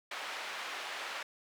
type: band-pass noise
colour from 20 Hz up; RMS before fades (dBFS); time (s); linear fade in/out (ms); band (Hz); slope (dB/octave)
white; -41; 0.11-1.23; 5; 630 to 2500; 12
effects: none